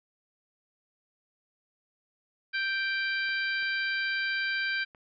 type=harmonic tone; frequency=784 Hz; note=G5; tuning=in tune; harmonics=2 / 3 / 4 / 5 / 6; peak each=-29 / -34 / -40 / -41 / -40 dBFS; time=2.53-4.85 s; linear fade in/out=20 ms
type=clicks; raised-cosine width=0.5 ms; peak=-37 dBFS; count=3; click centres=3.29 / 3.626 / 4.948 s
effects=none